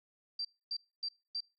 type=tone bursts; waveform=sine; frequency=4699 Hz; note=D8; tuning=in tune; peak=-34 dBFS; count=4; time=0.39-1.406 s; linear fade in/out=5 ms; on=59 ms; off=260 ms; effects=noise-tail reverb RT60 0.3 s tail -24 dB re dry